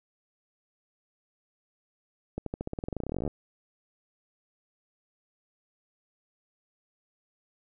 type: accelerating click train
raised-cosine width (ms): 2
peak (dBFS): -19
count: 25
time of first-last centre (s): 2.38-3.277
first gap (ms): 83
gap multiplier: 0.92
effects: none